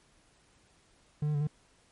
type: tone with pitch steps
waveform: triangle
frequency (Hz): 149.5 / 150.7 / 144.8 / 150.2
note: D3 / D3 / D3 / D3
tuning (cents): +31 / +45 / -24 / +39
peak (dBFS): -25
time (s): 1.22-1.472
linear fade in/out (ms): 5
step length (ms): 63
effects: pink hiss -65 dBFS RMS until 1.91 s + MP3 48 kbps